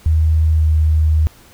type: tone with pitch glide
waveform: sine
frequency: 79 to 78 Hz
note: D#2 to D#2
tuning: +27 to +5 cents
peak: -10 dBFS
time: 0.06-1.27 s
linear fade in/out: 0 ms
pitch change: -22 cents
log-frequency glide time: 0.55-0.64 s
effects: pink hiss -46 dBFS RMS until 1.53 s